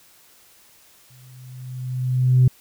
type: tone with exponential growth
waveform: sine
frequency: 127.3 Hz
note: C3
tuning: 47 cents flat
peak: -8 dBFS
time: 1.1-2.48 s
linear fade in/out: 5 ms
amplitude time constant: 300 ms
effects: tanh soft clip ceiling -7 dBFS + white hiss -53 dBFS RMS until 2.6 s